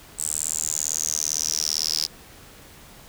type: tone with high-pass filter sweep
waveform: sawtooth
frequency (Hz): 77.78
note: D#2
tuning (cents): 0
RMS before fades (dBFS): -26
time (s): 0.18-2.07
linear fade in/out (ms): 20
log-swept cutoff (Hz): 8100 to 5000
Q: 9.3
effects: pink hiss -47 dBFS RMS until 3.08 s